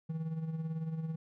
triangle tone with tremolo, 160.8 Hz, E3, 43 cents flat, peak -30 dBFS, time 0.09-1.16 s, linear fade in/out 10 ms, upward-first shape sine, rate 18 Hz, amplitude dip 55%, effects none

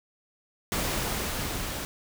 pink noise with level ramp, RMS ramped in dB -28 to -34 dBFS, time 0.72-1.85 s, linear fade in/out 0 ms, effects none

